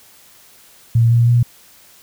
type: tone with pitch steps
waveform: sine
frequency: 115.9 / 117.99 / 120.13 Hz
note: A#2 / A#2 / B2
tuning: -10 / +21 / -47 cents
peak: -9 dBFS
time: 0.95-1.43 s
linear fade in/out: 5 ms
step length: 160 ms
effects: white hiss -47 dBFS RMS until 2.02 s